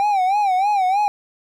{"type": "tone with vibrato", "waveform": "triangle", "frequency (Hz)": 784, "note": "G5", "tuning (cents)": 0, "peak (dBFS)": -13, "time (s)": [0, 1.08], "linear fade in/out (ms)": 0, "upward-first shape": "sine", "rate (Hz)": 3.2, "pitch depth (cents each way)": 120, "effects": []}